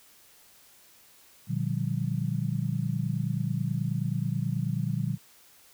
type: chord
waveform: sine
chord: G minor seventh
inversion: first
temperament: just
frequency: 117.6 / 147 / 176.4 / 196 Hz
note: Bb2 / D3 / F3 / G3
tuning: +16 / +2 / +18 / 0 cents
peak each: -31 / -30 / -33 / -35 dBFS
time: 1.47-5.18 s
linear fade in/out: 50 ms
effects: white hiss -57 dBFS RMS until 5.73 s